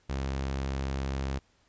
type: tone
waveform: sawtooth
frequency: 67.4 Hz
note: C#2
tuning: 48 cents flat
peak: -26 dBFS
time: 0.09-1.39 s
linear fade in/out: 10 ms
effects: pink hiss -67 dBFS RMS until 1.68 s + resampled to 16000 Hz